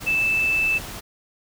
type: tone in noise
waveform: sine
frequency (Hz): 2637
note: E7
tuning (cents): 0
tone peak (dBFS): -18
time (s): 0.06-0.79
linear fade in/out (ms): 20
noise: pink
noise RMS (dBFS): -35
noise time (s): 0-1.01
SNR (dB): +14
effects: none